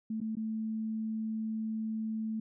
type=tone with dropouts; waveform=sine; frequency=220 Hz; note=A3; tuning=in tune; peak=-32 dBFS; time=0.1-2.4 s; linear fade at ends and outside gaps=5 ms; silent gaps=0.204-0.213 / 0.354-0.368 s; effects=none